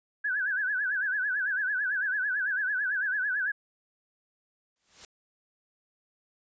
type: tone with vibrato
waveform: sine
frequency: 1592 Hz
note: G6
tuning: 26 cents sharp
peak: -26 dBFS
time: 0.24-3.52 s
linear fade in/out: 10 ms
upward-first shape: sine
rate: 9 Hz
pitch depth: 130 cents each way
type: noise with exponential growth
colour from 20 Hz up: white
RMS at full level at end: -43 dBFS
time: 4.76-5.05 s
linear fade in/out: 2 ms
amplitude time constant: 63 ms
effects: resampled to 16000 Hz